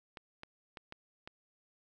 clicks, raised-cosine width 0.3 ms, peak -29 dBFS, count 5, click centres 0.172 / 0.434 / 0.772 / 0.924 / 1.275 s, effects none

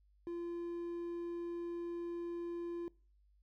triangle tone, 343.5 Hz, F4, 29 cents flat, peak -37 dBFS, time 0.27-2.88 s, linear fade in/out 0 ms, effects noise-tail reverb RT60 0.4 s tail -23 dB re dry + added 50 Hz sine -66 dBFS peak until 3.42 s

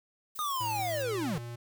violet noise with tremolo, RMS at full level -42 dBFS, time 0.35-1.03 s, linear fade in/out 10 ms, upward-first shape sine, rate 20 Hz, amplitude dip 30%
square linear sweep, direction down, 1244.5 to 137.3 Hz, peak -31 dBFS, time 0.39-1.38 s, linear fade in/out 0 ms
square tone with pitch glide, 110.2 to 118.79 Hz, A2 to A#2, +3 to +33 cents, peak -39 dBFS, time 0.6-1.56 s, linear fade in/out 10 ms, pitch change +130 cents, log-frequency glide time 1-1.24 s
click, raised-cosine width 3 ms, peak -39 dBFS, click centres 0.794 s
effects none

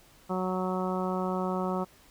harmonic tone, 185 Hz, F#3, in tune, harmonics 1 / 2 / 3 / 4 / 5 / 6 / 7, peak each -31 / -34 / -36 / -37 / -38 / -39 / -39 dBFS, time 0.29-1.85 s, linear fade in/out 20 ms, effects pink hiss -58 dBFS RMS until 2.1 s

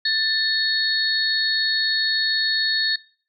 sine tone cluster, 1770 / 3723 / 4364 Hz, A6 / A#7 / C#8, +10 / -3 / -28 cents, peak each -23 / -25 / -21 dBFS, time 0.05-2.96 s, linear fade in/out 5 ms, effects noise-tail reverb RT60 0.5 s tail -23 dB re dry

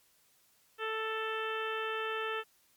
harmonic tone, 441 Hz, A4, 4 cents sharp, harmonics 1 / 2 / 3 / 4 / 5 / 6 / 7 / 8, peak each -37 / -44 / -38 / -40 / -51 / -42 / -45 / -53 dBFS, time 0.78-2.44 s, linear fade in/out 50 ms, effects white hiss -68 dBFS RMS until 2.76 s + MP3 96 kbps

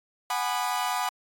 40% pulse chord, G# minor seventh, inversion third, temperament equal with one note detuned, 740 / 830.6 / 987.8 / 1218.9 Hz, F#5 / G#5 / B5 / D#6, 0 / 0 / 0 / -36 cents, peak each -30 / -32 / -30 / -32 dBFS, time 0.3-1.09 s, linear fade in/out 2 ms, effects AAC 64 kbps

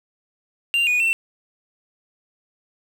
triangle tone with pitch steps, 2782 / 2464 / 2693 Hz, F7 / D#7 / E7, -7 / -17 / +36 cents, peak -15 dBFS, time 0.74-1.13 s, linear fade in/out 0 ms, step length 130 ms, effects 7-bit

